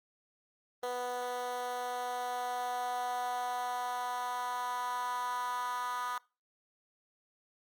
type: tone with high-pass filter sweep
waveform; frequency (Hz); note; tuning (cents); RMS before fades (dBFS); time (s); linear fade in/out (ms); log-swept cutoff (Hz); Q
10% pulse; 246.9; B3; 0; -36; 0.83-6.18; 2; 540 to 1100; 3.9
effects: noise-tail reverb RT60 0.3 s tail -23 dB re dry + Opus 24 kbps